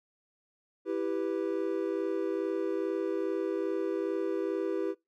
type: chord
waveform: triangle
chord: E minor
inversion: none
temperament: equal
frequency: 329.6 / 392 / 493.9 Hz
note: E4 / G4 / B4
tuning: 0 / 0 / 0 cents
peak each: -31 / -30 / -33 dBFS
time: 0.85-4.95 s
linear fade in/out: 50 ms
effects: noise-tail reverb RT60 0.2 s tail -23 dB re dry + MP3 96 kbps